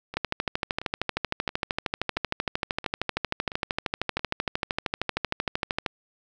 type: two click trains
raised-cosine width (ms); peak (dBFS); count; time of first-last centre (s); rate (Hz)
0.3; -20 / -9; 7 / 75; 0.14-4.194 / 0.17-5.862; 1.48 / 13
effects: none